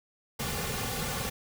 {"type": "noise with comb filter", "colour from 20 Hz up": "pink", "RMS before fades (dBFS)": -33, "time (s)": [0.39, 1.3], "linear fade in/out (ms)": 10, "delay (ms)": 3.1, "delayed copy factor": -0.7, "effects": []}